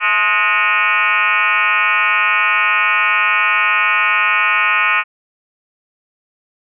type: tone with frequency modulation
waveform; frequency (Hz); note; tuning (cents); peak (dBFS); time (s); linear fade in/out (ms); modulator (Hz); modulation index
sine; 1851; A#6; -13; -11; 0-5.04; 50; 199; 4
effects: none